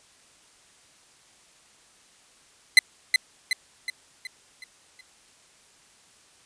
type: tone with echo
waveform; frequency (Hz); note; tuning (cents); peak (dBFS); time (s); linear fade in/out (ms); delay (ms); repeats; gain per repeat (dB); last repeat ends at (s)
30% pulse; 2040; C7; -44; -6; 2.77-2.79; 2; 370; 6; -6; 5.01
effects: white hiss -57 dBFS RMS until 6.45 s + resampled to 22050 Hz